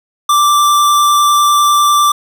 square tone with vibrato, 1174.7 Hz, D6, in tune, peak -8 dBFS, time 0.29-2.12 s, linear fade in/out 5 ms, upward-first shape sine, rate 10 Hz, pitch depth 8 cents each way, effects none

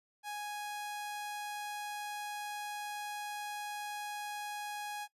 sawtooth tone, 830.6 Hz, G#5, in tune, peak -35 dBFS, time 0.23-5.08 s, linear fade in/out 50 ms, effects noise-tail reverb RT60 0.1 s tail -19 dB re dry + resampled to 32000 Hz

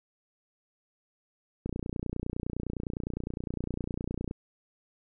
click train, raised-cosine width 3 ms, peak -20 dBFS, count 80, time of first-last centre 1.66-4.311 s, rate 29.8 Hz, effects none

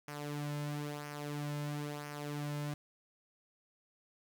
sawtooth tone with flanger, 146.83 Hz, D3, in tune, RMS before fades -40 dBFS, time 0.08-2.74 s, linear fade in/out 2 ms, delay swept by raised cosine 0.25 to 2.65 ms, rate 1 Hz, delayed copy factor -0.6, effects 11-bit

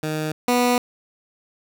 15% pulse tone pair in turn, 154.9 / 245.3 Hz, D#3 / B3, -7 / -12 cents, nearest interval minor sixth, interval 795 cents, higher second, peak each -17 / -10 dBFS, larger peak second, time 0.03-0.32 / 0.48-0.78 s, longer second, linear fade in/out 2 ms, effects none

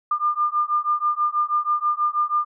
sine beating tone pair, 1200 / 1206.2 Hz, D6 / D6, +37 / +46 cents, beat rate 6.2 Hz, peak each -22 dBFS, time 0.11-2.45 s, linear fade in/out 5 ms, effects none

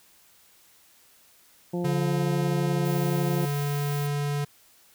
harmonic tone, 175.2 Hz, F3, 6 cents sharp, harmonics 1 / 2 / 3 / 4 / 5, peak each -28 / -30 / -36 / -41 / -43 dBFS, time 1.73-3.46 s, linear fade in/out 10 ms
square tone with pitch glide, 143.4 to 144.4 Hz, D3 to D3, -41 to -29 cents, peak -26 dBFS, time 1.84-4.45 s, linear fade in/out 10 ms, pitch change +12 cents, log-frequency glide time 3.32-4.08 s
violet noise, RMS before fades -41 dBFS, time 2.85-4.07 s, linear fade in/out 2 ms
effects white hiss -58 dBFS RMS until 4.94 s

